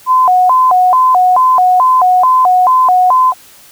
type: tone with vibrato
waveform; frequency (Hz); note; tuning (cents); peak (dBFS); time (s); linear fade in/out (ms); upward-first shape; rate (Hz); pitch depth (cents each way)
sine; 866; A5; -28; -5; 0.06-3.34; 50; square; 2.3; 290
effects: white hiss -40 dBFS RMS until 3.71 s